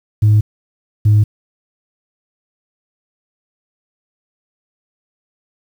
sine tone pair in turn, 106.1 / 105.37 Hz, G#2 / G#2, +38 / +26 cents, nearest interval unison, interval 12 cents, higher first, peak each -5 dBFS, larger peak neither, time 0.22-0.41 / 1.05-1.24 s, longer neither, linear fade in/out 10 ms, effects tanh soft clip ceiling -5 dBFS + 7-bit

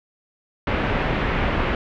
pink low-pass noise, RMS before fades -22 dBFS, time 0.67-1.75 s, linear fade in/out 2 ms, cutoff 2700 Hz, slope 24 dB/octave, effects none

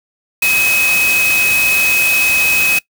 sine tone in noise, 2544 Hz, D#7, 38 cents sharp, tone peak -11 dBFS, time 0.42-2.79 s, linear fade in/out 5 ms, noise white, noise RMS -19 dBFS, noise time 0.42-2.79 s, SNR +5 dB, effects noise-tail reverb RT60 0.1 s tail -21 dB re dry

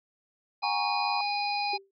harmonic tone, 820 Hz, G#5, 22 cents flat, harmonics 1 / 3 / 5 / 6, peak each -29 / -34 / -36 / -37 dBFS, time 0.62-1.78 s, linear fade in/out 20 ms
sine chord, F# major, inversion none, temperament just, 740 / 925 / 1110 Hz, F#5 / A#5 / C#6, 0 / -14 / +2 cents, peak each -36 / -33 / -35 dBFS, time 0.63-1.21 s, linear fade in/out 2 ms
sine tone with exponential decay, 391.2 Hz, G4, 4 cents flat, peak -33 dBFS, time 1.73-1.91 s, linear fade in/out 5 ms, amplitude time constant 37 ms
effects none

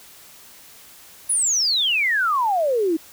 sine exponential sweep, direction down, 10630 to 307 Hz, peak -17 dBFS, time 1.29-2.97 s, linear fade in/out 10 ms, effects white hiss -46 dBFS RMS until 3.12 s

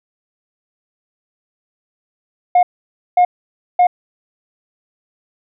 sine tone bursts, 717 Hz, F5, 45 cents sharp, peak -5 dBFS, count 3, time 2.55-3.87 s, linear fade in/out 5 ms, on 80 ms, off 540 ms, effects tanh soft clip ceiling -6 dBFS

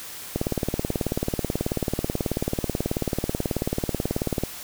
click train, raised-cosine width 2 ms, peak -10 dBFS, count 76, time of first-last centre 0.36-4.436 s, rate 18.4 Hz, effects white hiss -38 dBFS RMS until 4.63 s

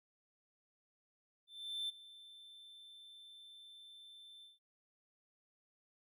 triangle tone with ADSR envelope, 3546 Hz, A7, 13 cents sharp, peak -35 dBFS, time 1.47-4.59 s, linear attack 420 ms, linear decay 15 ms, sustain -18 dB, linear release 160 ms, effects none

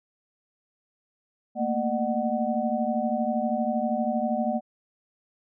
sine tone cluster, 223.4 / 236 / 603 / 746 Hz, A3 / A#3 / D5 / F#5, +27 / +22 / +46 / +14 cents, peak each -29 dBFS, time 1.55-4.61 s, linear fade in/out 50 ms, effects none

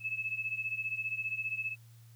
sine beating tone pair, 2596 / 2611 Hz, E7 / E7, -27 / -17 cents, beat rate 15 Hz, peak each -35 / -38 dBFS, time 0-1.76 s, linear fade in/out 50 ms, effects added 115 Hz sine -53 dBFS peak until 2.15 s + white hiss -66 dBFS RMS until 2.15 s

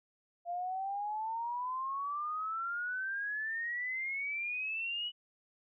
sine exponential sweep, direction up, 687 to 2960 Hz, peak -34 dBFS, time 0.45-5.12 s, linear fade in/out 50 ms, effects none

